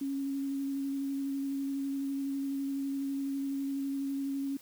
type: tone with vibrato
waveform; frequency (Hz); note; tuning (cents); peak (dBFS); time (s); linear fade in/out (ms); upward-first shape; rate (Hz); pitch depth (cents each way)
sine; 275.3; C#4; -12; -31; 0.01-4.57; 5; square; 12; 11
effects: white hiss -56 dBFS RMS until 4.61 s